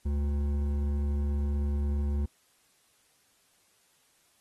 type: tone with hard clipping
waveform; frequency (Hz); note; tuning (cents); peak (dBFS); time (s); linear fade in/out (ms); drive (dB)
sine; 71.9; D2; -36; -28; 0.05-2.26; 10; 9
effects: white hiss -67 dBFS RMS until 4.4 s + AAC 32 kbps